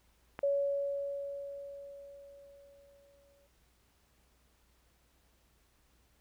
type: click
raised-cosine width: 0.5 ms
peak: -24 dBFS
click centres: 0.391 s
type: tone with exponential decay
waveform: sine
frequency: 562 Hz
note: C#5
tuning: 24 cents sharp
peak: -26 dBFS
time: 0.43-3.47 s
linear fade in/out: 5 ms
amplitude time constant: 660 ms
effects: added 60 Hz sine -70 dBFS peak until 6.2 s + pink hiss -71 dBFS RMS until 6.2 s